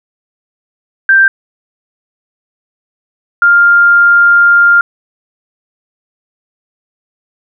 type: tone pair in turn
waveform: sine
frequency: 1572 / 1400.5 Hz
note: G6 / F6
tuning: +4 / +4 cents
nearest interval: major second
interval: 200 cents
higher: first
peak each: -3 dBFS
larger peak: neither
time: 1.09-1.28 / 3.42-4.81 s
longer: second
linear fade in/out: 2 ms
effects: none